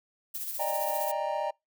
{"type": "noise with tremolo", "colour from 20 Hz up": "violet", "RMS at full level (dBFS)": -34, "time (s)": [0.34, 1.12], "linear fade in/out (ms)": 10, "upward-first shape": "sine", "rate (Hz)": 15, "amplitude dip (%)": 45}
{"type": "chord", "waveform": "triangle", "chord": "Eb major seventh", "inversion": "third", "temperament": "equal with one note detuned", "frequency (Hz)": [587.3, 622.3, 794.5, 932.3], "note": ["D5", "Eb5", "G5", "Bb5"], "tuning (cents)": [0, 0, 23, 0], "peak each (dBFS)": -32, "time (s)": [0.59, 1.51], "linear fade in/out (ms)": 10}
{"effects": ["noise-tail reverb RT60 0.2 s tail -26 dB re dry"]}